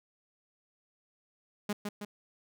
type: tone with echo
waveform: sawtooth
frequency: 206.6 Hz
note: G#3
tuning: 9 cents flat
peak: -26 dBFS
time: 1.69-1.73 s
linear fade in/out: 5 ms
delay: 160 ms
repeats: 2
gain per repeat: -4 dB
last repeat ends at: 2.05 s
effects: none